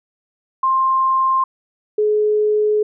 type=tone pair in turn; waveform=sine; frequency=1055 / 423.5 Hz; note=C6 / G#4; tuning=+14 / +34 cents; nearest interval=octave + major third; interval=1580 cents; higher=first; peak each=-13 dBFS; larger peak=neither; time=0.63-1.44 / 1.98-2.83 s; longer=second; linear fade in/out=5 ms; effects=none